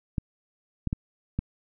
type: clicks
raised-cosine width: 5 ms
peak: -14 dBFS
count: 4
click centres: 0.182 / 0.873 / 0.929 / 1.39 s
effects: none